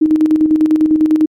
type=tone with tremolo; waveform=sine; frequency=311.1 Hz; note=D#4; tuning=in tune; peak=-6 dBFS; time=0.01-1.26 s; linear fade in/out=10 ms; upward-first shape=square; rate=10 Hz; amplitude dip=50%; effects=MP3 64 kbps